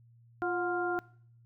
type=harmonic tone with a mistuned harmonic; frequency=349.2 Hz; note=F4; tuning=in tune; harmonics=1 / 2 / 3 / 4; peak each=-32 / -34 / -42 / -35 dBFS; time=0.42-0.99 s; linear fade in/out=0 ms; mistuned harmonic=2; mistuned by=+60 cents; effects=noise-tail reverb RT60 0.6 s tail -22 dB re dry + added 117 Hz sine -57 dBFS peak until 1.45 s